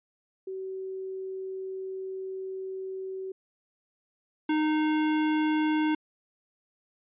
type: tone pair in turn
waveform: sine / square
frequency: 380 / 308 Hz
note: F#4 / D#4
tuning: +46 / -17 cents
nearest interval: major third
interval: 363 cents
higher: first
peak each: -33 / -24 dBFS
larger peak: second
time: 0.47-3.32 / 4.49-5.95 s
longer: first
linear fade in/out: 5 ms
effects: resampled to 8000 Hz